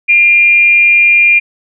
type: tone with frequency modulation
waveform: sine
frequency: 2400 Hz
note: D7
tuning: 37 cents sharp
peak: -4 dBFS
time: 0.08-1.4 s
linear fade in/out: 20 ms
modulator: 310 Hz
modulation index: 0.22
effects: none